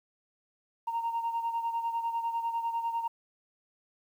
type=beating tone pair; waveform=sine; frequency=923 / 933 Hz; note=A#5 / A#5; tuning=-17 / +1 cents; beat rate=10 Hz; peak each=-29 / -35 dBFS; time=0.87-3.08 s; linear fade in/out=10 ms; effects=tanh soft clip ceiling -25 dBFS + 10-bit